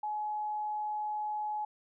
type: tone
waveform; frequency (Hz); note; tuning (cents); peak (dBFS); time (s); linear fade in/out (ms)
sine; 846; G#5; +32; -32; 0.03-1.65; 5
effects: none